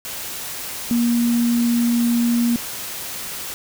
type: tone in noise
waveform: sine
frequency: 236.7 Hz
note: A#3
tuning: 27 cents sharp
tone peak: -15 dBFS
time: 0.91-2.56 s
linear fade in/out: 0 ms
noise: white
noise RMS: -30 dBFS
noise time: 0.05-3.54 s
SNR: +12 dB
effects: none